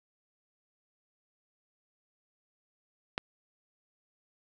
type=click; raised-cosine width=0.3 ms; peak=-14 dBFS; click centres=3.179 s; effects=none